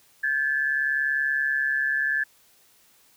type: tone pair together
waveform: sine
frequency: 1584 / 1724.6 Hz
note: G6 / A6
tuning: +18 / -35 cents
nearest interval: minor second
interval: 147 cents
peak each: -27 / -23 dBFS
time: 0.23-2.24 s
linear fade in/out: 10 ms
effects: white hiss -59 dBFS RMS until 3.16 s